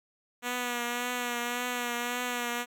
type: tone with vibrato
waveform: 5% pulse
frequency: 243.1 Hz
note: B3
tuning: 27 cents flat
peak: -19 dBFS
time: 0.42-2.66 s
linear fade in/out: 50 ms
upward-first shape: triangle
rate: 1.8 Hz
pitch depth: 35 cents each way
effects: none